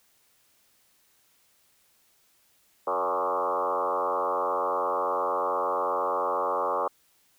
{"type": "tone with frequency modulation", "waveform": "sine", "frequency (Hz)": 830.6, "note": "G#5", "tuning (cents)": 0, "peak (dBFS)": -24, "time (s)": [2.87, 6.88], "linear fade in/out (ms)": 5, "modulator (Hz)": 88.6, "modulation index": 4.5, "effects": ["white hiss -65 dBFS RMS until 7.38 s"]}